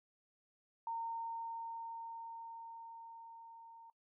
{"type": "tone with level ramp", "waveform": "sine", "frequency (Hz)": 917, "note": "A#5", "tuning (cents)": -29, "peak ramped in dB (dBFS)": [-37, -54], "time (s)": [0.87, 3.9], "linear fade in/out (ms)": 2, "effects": ["noise-tail reverb RT60 0.1 s tail -20 dB re dry"]}